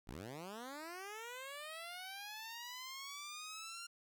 10% pulse linear sweep, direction up, 46.25 to 1399 Hz, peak -38 dBFS, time 0.07-3.87 s, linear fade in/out 10 ms, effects none

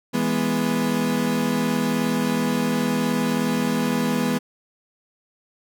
35% pulse chord, E major, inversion none, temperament equal, 164.81 / 207.7 / 246.9 Hz, E3 / G#3 / B3, 0 / 0 / 0 cents, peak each -26 / -23 / -21 dBFS, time 0.13-4.39 s, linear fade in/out 20 ms, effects none

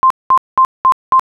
sine tone bursts, 1046.5 Hz, C6, in tune, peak -5 dBFS, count 5, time 0.03-1.195 s, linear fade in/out 0 ms, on 73 ms, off 200 ms, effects none

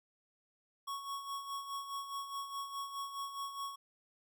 square tone with tremolo, 1108.7 Hz, C#6, in tune, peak -38 dBFS, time 0.87-3.76 s, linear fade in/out 10 ms, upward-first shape sine, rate 4.8 Hz, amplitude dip 60%, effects none

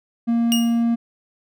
triangle tone, 233.1 Hz, A#3, in tune, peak -14 dBFS, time 0.27-0.96 s, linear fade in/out 20 ms
sawtooth tone with exponential decay, 2854 Hz, F7, 37 cents sharp, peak -14 dBFS, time 0.52-0.83 s, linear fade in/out 0 ms, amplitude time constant 66 ms
effects none

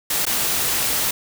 white noise with dropouts, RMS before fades -21 dBFS, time 0.1-1.11 s, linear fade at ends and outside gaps 5 ms, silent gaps 0.254-0.265 s, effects none

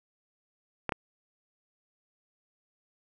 clicks, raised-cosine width 0.5 ms, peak -14 dBFS, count 2, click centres 0.893 / 0.922 s, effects none

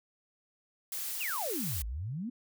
blue noise, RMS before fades -37 dBFS, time 0.92-1.82 s, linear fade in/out 2 ms
sine exponential two-way sweep, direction down then up, 3021 to 51.3 to 258.4 Hz, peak -34 dBFS, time 1.2-2.3 s, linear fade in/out 10 ms, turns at 1.86 s
effects none

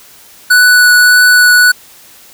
square tone with vibrato, 1480 Hz, F#6, in tune, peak -4 dBFS, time 0.5-1.72 s, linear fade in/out 10 ms, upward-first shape triangle, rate 1.7 Hz, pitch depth 9 cents each way, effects white hiss -39 dBFS RMS until 2.33 s

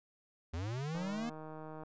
square linear sweep, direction up, 76.7 to 241.8 Hz, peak -37 dBFS, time 0.53-1.3 s, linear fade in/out 10 ms
click train, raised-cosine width 1 ms, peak -34 dBFS, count 139, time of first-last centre 0.95-1.835 s, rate 156 Hz
effects resampled to 16000 Hz

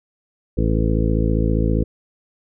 harmonic tone, 55 Hz, A1, in tune, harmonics 1 / 2 / 3 / 4 / 5 / 6 / 8 / 9, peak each -19 / -22 / -24 / -25 / -26 / -27 / -28 / -29 dBFS, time 0.57-1.84 s, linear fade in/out 10 ms, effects none

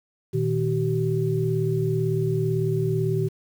sine tone cluster, 117.7 / 155.7 / 382.3 Hz, A#2 / D#3 / G4, +17 / +2 / -43 cents, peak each -25 dBFS, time 0.33-3.29 s, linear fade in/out 20 ms, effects 8-bit

